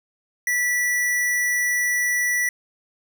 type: tone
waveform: square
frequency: 1958 Hz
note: B6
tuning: 15 cents flat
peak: -20 dBFS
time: 0.47-2.49 s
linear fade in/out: 2 ms
effects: none